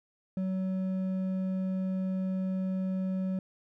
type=tone with hard clipping; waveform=sine; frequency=187.9 Hz; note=F#3; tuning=27 cents sharp; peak=-30 dBFS; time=0.37-3.39 s; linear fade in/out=2 ms; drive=5 dB; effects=none